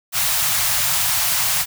white band-stop noise, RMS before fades -19 dBFS, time 0.12-1.66 s, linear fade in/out 50 ms, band 170 to 630 Hz, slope 48 dB/octave, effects none

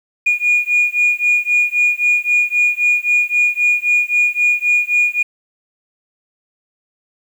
sine beating tone pair, 2439 / 2442.8 Hz, D#7 / D#7, -35 / -32 cents, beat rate 3.8 Hz, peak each -14 dBFS, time 0.26-5.23 s, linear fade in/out 10 ms, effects tanh soft clip ceiling -7 dBFS + 7-bit

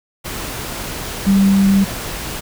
sine tone in noise, 196 Hz, G3, in tune, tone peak -9 dBFS, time 1.26-1.85 s, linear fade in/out 20 ms, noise pink, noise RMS -26 dBFS, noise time 0.24-2.41 s, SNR +14 dB, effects none

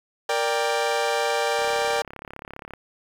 sawtooth chord, G minor, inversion first, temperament equal with one note detuned, 466.2 / 587.3 / 790.8 Hz, Bb4 / D5 / G5, 0 / 0 / +15 cents, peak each -22 dBFS, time 0.29-2.02 s, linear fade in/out 5 ms
click train, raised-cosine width 0.5 ms, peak -22 dBFS, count 41, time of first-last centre 1.59-2.736 s, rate 34.9 Hz
effects low-pass 8000 Hz 12 dB/octave + 8-bit

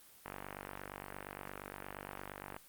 click train, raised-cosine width 0.5 ms, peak -27 dBFS, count 113, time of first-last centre 0.26-2.565 s, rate 48.6 Hz, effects white hiss -60 dBFS RMS until 2.68 s + Opus 24 kbps

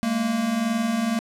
square tone pair together, 207.7 / 229.6 Hz, G#3 / A#3, 0 / -26 cents, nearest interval major second, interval 174 cents, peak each -29 / -23 dBFS, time 0.03-1.19 s, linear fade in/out 0 ms, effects low-pass 12000 Hz 12 dB/octave + 10-bit

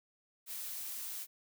blue noise, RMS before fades -42 dBFS, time 0.46-1.27 s, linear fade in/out 50 ms, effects none

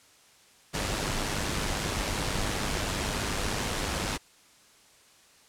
pink noise with amplitude modulation, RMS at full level -28 dBFS, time 0.73-4.18 s, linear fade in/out 20 ms, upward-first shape sine, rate 101 Hz, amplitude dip 45%, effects white hiss -58 dBFS RMS until 5.48 s + low-pass 9000 Hz 12 dB/octave

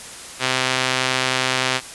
sawtooth tone with band-pass filter, 129.5 Hz, C3, 17 cents flat, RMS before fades -21 dBFS, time 0.39-1.81 s, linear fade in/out 50 ms, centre 3100 Hz, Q 0.76, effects white hiss -36 dBFS RMS until 1.94 s + resampled to 24000 Hz

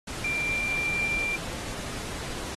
sine tone in noise, 2369 Hz, D7, 14 cents sharp, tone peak -26 dBFS, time 0.24-1.36 s, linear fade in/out 5 ms, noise pink, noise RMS -36 dBFS, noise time 0.07-2.55 s, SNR +7 dB, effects low-pass 10000 Hz 12 dB/octave + AAC 32 kbps

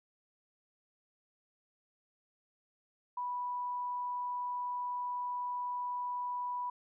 sine tone, 984 Hz, B5, 7 cents flat, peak -34 dBFS, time 3.17-6.7 s, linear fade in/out 5 ms, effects none

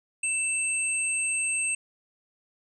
sine tone pair together, 2650 / 8283 Hz, E7 / C9, +9 / -19 cents, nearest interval octave + minor sixth, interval 1972 cents, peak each -28 / -27 dBFS, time 0.23-1.75 s, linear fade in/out 5 ms, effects none

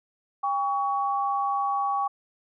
sine tone pair together, 801 / 1124.8 Hz, G5 / C#6, +37 / +25 cents, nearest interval tritone, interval 588 cents, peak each -26 dBFS, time 0.43-2.08 s, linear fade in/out 10 ms, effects none

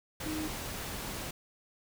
sine tone in noise, 311.1 Hz, D#4, in tune, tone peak -34 dBFS, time 0.26-0.48 s, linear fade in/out 5 ms, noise pink, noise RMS -39 dBFS, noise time 0.2-1.31 s, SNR +2 dB, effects none

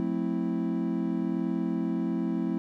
triangle chord, F major seventh, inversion none, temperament equal with one note detuned, 179.11 / 220 / 261.6 / 329.6 Hz, F3 / A3 / C4 / E4, +44 / 0 / 0 / 0 cents, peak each -30 dBFS, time 0-2.58 s, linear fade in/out 0 ms, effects none

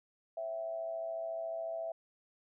sine tone with amplitude modulation, 660 Hz, E5, 2 cents sharp, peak -33 dBFS, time 0.37-1.92 s, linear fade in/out 5 ms, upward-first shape sine, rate 114 Hz, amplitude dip 60%, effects none

